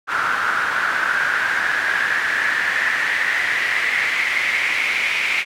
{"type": "noise with band-pass filter sweep", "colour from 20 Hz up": "pink", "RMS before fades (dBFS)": -20, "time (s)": [0.07, 5.45], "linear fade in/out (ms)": 50, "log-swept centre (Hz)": [1400, 2300], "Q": 6.3, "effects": []}